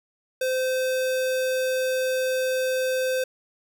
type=tone; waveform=square; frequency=516 Hz; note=C5; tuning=24 cents flat; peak=-23 dBFS; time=0.41-3.24 s; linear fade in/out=5 ms; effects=none